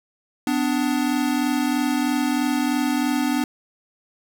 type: tone pair together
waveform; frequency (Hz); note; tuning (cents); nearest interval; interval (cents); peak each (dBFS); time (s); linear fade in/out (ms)
square; 250.6 / 293.7; B3 / D4; +25 / 0; minor third; 275; -23; 0.47-3.44; 2
effects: none